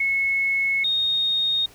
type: tone pair in turn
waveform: sine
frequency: 2190 / 3709 Hz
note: C#7 / A#7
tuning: -22 / -9 cents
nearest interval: major sixth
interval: 913 cents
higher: second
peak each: -19 dBFS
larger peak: neither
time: 0-0.84 / 0.84-1.66 s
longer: first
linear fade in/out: 5 ms
effects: pink hiss -50 dBFS RMS until 1.74 s